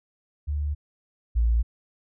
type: tone pair in turn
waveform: sine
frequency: 73.42 / 57.47 Hz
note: D2 / A#1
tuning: 0 / -24 cents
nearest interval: major third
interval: 424 cents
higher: first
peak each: -24 / -18 dBFS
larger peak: second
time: 0.47-0.75 / 1.35-1.63 s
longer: neither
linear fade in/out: 20 ms
effects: none